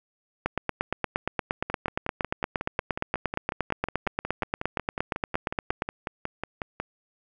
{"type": "two click trains", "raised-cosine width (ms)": 0.5, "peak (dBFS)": [-10, -15], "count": [47, 29], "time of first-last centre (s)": [[0.46, 5.821], [1.7, 6.8]], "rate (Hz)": [8.58, 5.49], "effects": []}